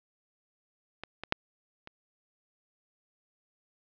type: clicks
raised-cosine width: 0.3 ms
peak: -22 / -21 / -8 / -28 dBFS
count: 4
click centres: 1.036 / 1.236 / 1.324 / 1.874 s
effects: low-pass 5000 Hz 12 dB/octave